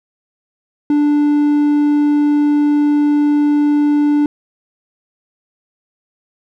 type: tone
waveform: triangle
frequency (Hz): 293.7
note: D4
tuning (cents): 0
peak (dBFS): -8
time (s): 0.9-4.26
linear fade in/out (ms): 2
effects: none